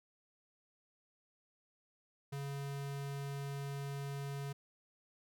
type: tone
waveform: square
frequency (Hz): 140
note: C#3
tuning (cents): +18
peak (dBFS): -40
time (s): 2.32-4.53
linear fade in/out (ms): 10
effects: none